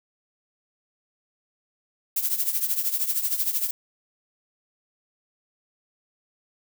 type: noise with tremolo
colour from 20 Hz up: violet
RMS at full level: -22 dBFS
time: 2.16-3.71 s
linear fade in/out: 5 ms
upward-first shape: triangle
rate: 13 Hz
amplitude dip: 80%
effects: none